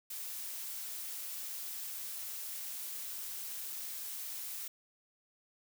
blue noise, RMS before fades -42 dBFS, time 0.1-4.68 s, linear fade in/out 5 ms, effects none

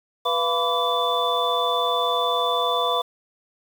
sine tone cluster, 492.2 / 688 / 1000 / 1156 / 3512 Hz, B4 / F5 / B5 / D6 / A7, -6 / -26 / +21 / -28 / -4 cents, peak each -26 dBFS, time 0.25-3.02 s, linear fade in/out 10 ms, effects 7-bit

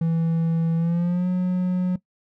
triangle tone with pitch glide, 164.81 to 181.81 Hz, E3 to F#3, 0 to -30 cents, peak -17 dBFS, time 0.01-1.96 s, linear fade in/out 5 ms, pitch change +170 cents, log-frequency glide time 0.76-1.28 s, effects noise-tail reverb RT60 0.1 s tail -18 dB re dry

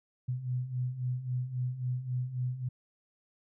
sine beating tone pair, 123.3 / 127 Hz, B2 / B2, -2 / +49 cents, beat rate 3.7 Hz, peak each -37 / -32 dBFS, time 0.28-2.69 s, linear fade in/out 10 ms, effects none

